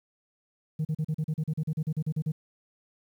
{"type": "tone bursts", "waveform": "sine", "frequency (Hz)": 155.56, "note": "D#3", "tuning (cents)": 0, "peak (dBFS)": -23, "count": 16, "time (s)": [0.79, 2.32], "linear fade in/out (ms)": 10, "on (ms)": 60, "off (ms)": 38, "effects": ["tanh soft clip ceiling -24 dBFS", "10-bit"]}